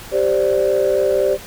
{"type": "chord", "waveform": "sine", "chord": "G suspended fourth", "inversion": "none", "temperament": "equal", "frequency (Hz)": [392, 523.3, 587.3], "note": ["G4", "C5", "D5"], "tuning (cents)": [0, 0, 0], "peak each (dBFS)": -17, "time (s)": [0.11, 1.38], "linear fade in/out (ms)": 50, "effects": ["tanh soft clip ceiling -7 dBFS", "pink hiss -36 dBFS RMS until 1.46 s"]}